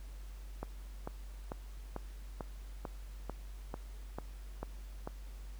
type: click train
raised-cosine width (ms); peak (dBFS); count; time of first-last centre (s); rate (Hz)
1; -25; 11; 0.63-5.074; 2.25
effects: added 48 Hz sine -44 dBFS peak until 5.59 s + pink hiss -61 dBFS RMS until 5.59 s